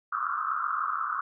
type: band-pass noise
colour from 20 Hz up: white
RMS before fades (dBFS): -30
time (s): 0.12-1.21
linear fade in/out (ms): 5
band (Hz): 1100 to 1400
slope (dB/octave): 96
effects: none